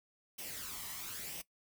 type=noise with flanger; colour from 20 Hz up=white; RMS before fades=-44 dBFS; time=0.38-1.42 s; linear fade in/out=10 ms; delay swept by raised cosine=0.35 to 1 ms; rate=1 Hz; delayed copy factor=+0.55; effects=noise-tail reverb RT60 0.1 s tail -18 dB re dry